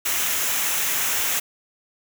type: noise with comb filter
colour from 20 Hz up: white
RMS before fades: -23 dBFS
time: 0.05-1.4 s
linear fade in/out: 10 ms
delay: 0.22 ms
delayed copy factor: -0.5
effects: none